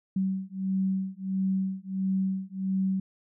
sine beating tone pair, 190 / 191.5 Hz, F#3 / G3, +46 / -40 cents, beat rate 1.5 Hz, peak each -29 dBFS, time 0.16-3 s, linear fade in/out 5 ms, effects none

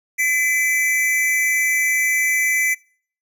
square tone pair together, 2014 / 2321 Hz, B6 / D7, +33 / -21 cents, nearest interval major second, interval 246 cents, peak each -19 / -21 dBFS, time 0.18-2.75 s, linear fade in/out 20 ms, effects noise-tail reverb RT60 0.5 s tail -24 dB re dry

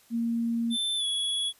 sine tone, 232.2 Hz, A#3, 7 cents flat, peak -25 dBFS, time 0.1-0.77 s, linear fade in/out 50 ms
square tone with pitch glide, 3539 to 3369 Hz, A7 to G#7, +9 to +24 cents, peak -27 dBFS, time 0.7-1.53 s, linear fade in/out 50 ms, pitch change -85 cents, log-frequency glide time 0.97-1.05 s
effects white hiss -60 dBFS RMS until 1.59 s + resampled to 32000 Hz

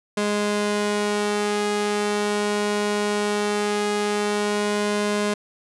sawtooth tone with flanger, 207.3 Hz, G#3, 3 cents flat, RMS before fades -23 dBFS, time 0.17-5.34 s, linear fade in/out 5 ms, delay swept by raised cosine 1.9 to 2.72 ms, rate 0.19 Hz, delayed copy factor +0.55, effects resampled to 24000 Hz

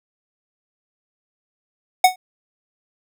square tone with exponential decay, 740 Hz, F#5, in tune, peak -6 dBFS, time 2.04-2.16 s, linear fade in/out 5 ms, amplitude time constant 26 ms, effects none

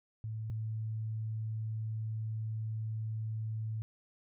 sine tone pair in turn, 110 / 110 Hz, A2 / A2, 0 / 0 cents, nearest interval unison, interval 0 cents, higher neither, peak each -36 / -34 dBFS, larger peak second, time 0.24-0.5 / 0.5-3.82 s, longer second, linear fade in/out 0 ms, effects none

